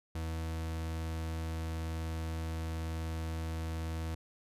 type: tone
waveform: 40% pulse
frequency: 81 Hz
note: E2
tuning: 30 cents flat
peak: -34 dBFS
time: 0.15-4.15 s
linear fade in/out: 5 ms
effects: resampled to 32000 Hz